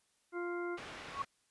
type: harmonic tone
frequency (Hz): 349.2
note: F4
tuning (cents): 0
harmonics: 1 / 2 / 3 / 4 / 6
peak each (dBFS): -37 / -48 / -48 / -44 / -51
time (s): 0.32-0.79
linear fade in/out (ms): 50
type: low-pass noise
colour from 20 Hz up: white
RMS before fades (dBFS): -48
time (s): 0.77-1.25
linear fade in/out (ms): 10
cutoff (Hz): 2300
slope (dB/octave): 12
type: tone with exponential growth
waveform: sine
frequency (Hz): 1108.7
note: C#6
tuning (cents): 0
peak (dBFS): -30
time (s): 1.06-1.22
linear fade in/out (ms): 2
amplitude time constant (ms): 34
effects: white hiss -75 dBFS RMS until 1.5 s + resampled to 24000 Hz